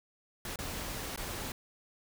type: noise with dropouts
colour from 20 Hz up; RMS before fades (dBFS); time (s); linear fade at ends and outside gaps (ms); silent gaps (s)
pink; -39; 0.45-1.52; 2; 0.559-0.588 / 1.161-1.175
effects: none